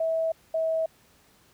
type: tone pair in turn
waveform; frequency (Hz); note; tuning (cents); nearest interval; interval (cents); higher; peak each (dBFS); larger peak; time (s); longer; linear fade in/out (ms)
sine; 650 / 645.9; E5 / E5; -24 / -35; unison; 11; first; -23; neither; 0-0.32 / 0.54-0.86; neither; 5
effects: pink hiss -60 dBFS RMS until 1.53 s + high-pass 60 Hz 12 dB/octave